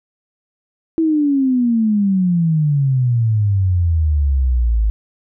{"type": "exponential sweep", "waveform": "sine", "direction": "down", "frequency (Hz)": [329.6, 52.3], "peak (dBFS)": -12, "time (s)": [0.98, 4.9], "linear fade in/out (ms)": 0, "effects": []}